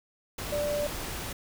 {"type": "tone in noise", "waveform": "sine", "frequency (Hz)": 587.3, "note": "D5", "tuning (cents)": 0, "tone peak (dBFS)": -27, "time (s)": [0.52, 0.87], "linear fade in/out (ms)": 5, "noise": "pink", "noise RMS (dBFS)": -36, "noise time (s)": [0.38, 1.33], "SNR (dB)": 6, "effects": []}